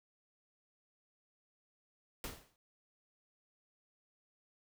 pink noise with exponential decay, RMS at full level -40 dBFS, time 2.24-2.56 s, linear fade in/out 1 ms, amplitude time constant 68 ms, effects none

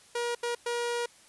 sawtooth tone bursts at uneven times, 476.9 Hz, A#4, 39 cents sharp, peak -25 dBFS, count 3, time 0.15-0.35 / 0.43-0.55 / 0.66-1.06 s, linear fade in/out 5 ms, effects white hiss -57 dBFS RMS until 1.28 s + resampled to 24000 Hz

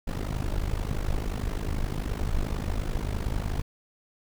brown noise with amplitude modulation, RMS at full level -25 dBFS, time 0.07-3.62 s, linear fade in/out 10 ms, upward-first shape sine, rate 51.4 Hz, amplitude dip 85%, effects none

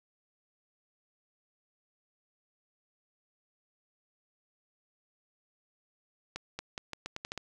accelerating click train, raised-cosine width 0.2 ms, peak -20 dBFS, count 9, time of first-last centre 6.36-7.377 s, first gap 230 ms, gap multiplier 0.82, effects none

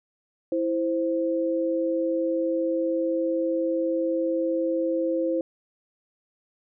sine tone pair together, 329.6 / 522.5 Hz, E4 / C5, 0 / -2 cents, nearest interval minor sixth, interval 798 cents, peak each -25 dBFS, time 0.52-5.41 s, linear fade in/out 2 ms, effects none

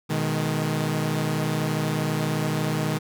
sawtooth chord, G# minor, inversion first, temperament equal with one note detuned, 123.47 / 155.56 / 210.3 Hz, B2 / D#3 / G#3, 0 / 0 / +22 cents, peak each -26 / -21 / -26 dBFS, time 0.09-2.99 s, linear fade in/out 20 ms, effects none

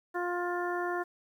harmonic tone, 352.8 Hz, F4, 18 cents sharp, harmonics 1 / 2 / 3 / 4 / 5, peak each -33 / -36 / -38 / -39 / -40 dBFS, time 0.14-1.04 s, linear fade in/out 20 ms, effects 10-bit

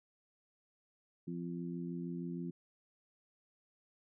harmonic tone, 86.4 Hz, F2, 18 cents flat, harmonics 2 / 3 / 4, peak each -40 / -44 / -46 dBFS, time 1.27-2.51 s, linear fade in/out 10 ms, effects none

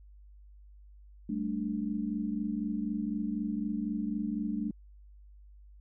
sine chord, G suspended second, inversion none, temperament equal, 196 / 220 / 293.7 Hz, G3 / A3 / D4, 0 / 0 / 0 cents, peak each -36 / -33 / -36 dBFS, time 1.29-4.71 s, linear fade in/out 5 ms, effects added 50 Hz sine -51 dBFS peak until 5.8 s

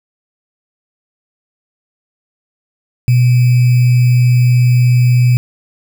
sine tone with sample-and-hold, 123.47 Hz, B2, in tune, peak -6 dBFS, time 3.08-5.37 s, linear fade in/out 0 ms, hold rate 2450 Hz, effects none

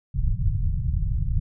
pink low-pass noise, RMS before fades -23 dBFS, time 0.14-1.4 s, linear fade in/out 10 ms, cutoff 150 Hz, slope 48 dB/octave, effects none

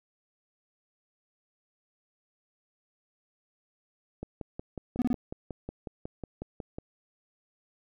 click train, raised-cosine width 2 ms, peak -23 dBFS, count 15, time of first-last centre 4.23-6.785 s, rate 5.48 Hz
triangle tone bursts, 246.3 Hz, B3, 5 cents flat, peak -21 dBFS, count 3, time 4.99-5.13 s, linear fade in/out 0 ms, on 28 ms, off 28 ms
effects none

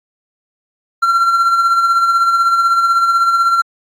triangle tone with tremolo, 1366 Hz, F6, 39 cents flat, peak -6 dBFS, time 1.02-3.62 s, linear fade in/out 10 ms, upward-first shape sine, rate 16 Hz, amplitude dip 45%, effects AAC 64 kbps

